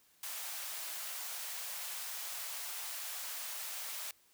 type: high-pass noise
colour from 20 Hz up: white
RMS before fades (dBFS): -42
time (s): 0.23-4.11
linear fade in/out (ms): 2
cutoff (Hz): 610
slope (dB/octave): 24
effects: white hiss -68 dBFS RMS until 4.33 s